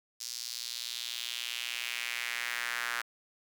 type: tone with high-pass filter sweep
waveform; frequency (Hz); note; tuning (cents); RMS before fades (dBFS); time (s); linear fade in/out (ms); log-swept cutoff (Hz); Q
sawtooth; 119.9; A#2; +49; -37; 0.2-3.02; 10; 5300 to 1500; 2.5
effects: none